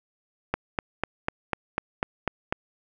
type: click train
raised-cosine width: 0.5 ms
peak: -9 dBFS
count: 9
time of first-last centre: 0.54-2.525 s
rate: 4.03 Hz
effects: none